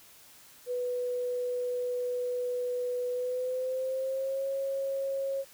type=tone with pitch glide; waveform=sine; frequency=493.9 to 544.9 Hz; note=B4 to C#5; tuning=0 to -30 cents; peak=-29 dBFS; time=0.66-5.45 s; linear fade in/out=50 ms; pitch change=+170 cents; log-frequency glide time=3.11-4.47 s; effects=white hiss -55 dBFS RMS until 5.53 s